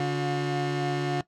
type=tone pair together; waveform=30% pulse; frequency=142.7 / 358.5 Hz; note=D3 / F4; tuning=-49 / +45 cents; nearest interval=octave + major third; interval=1594 cents; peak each=-25 / -26 dBFS; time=0-1.21 s; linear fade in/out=2 ms; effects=noise-tail reverb RT60 0.1 s tail -17 dB re dry + low-pass 5000 Hz 12 dB/octave